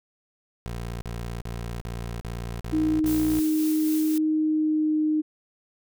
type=tone bursts; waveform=20% pulse; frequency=58.2 Hz; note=A#1; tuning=2 cents flat; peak=-26 dBFS; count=7; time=0.66-3.402 s; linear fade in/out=0 ms; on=360 ms; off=37 ms
type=tone with pitch glide; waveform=sine; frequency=311.1 to 307.9 Hz; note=D#4 to D#4; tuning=0 to -18 cents; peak=-20 dBFS; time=2.72-5.22 s; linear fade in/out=20 ms; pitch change=-18 cents; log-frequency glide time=4.28-4.98 s
type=noise with tremolo; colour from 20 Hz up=blue; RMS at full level=-35 dBFS; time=3.06-4.18 s; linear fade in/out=2 ms; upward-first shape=sine; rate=3.7 Hz; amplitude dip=30%
effects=none